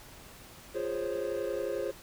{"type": "chord", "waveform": "triangle", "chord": "Db major seventh", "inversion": "first", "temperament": "equal with one note detuned", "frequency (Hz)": [349.2, 411.7, 523.3, 554.4], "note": ["F4", "Ab4", "C5", "Db5"], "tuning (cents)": [0, -15, 0, 0], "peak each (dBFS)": [-36, -34, -33, -36], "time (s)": [0.74, 1.92], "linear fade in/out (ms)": 20, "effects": ["pink hiss -51 dBFS RMS until 2.02 s"]}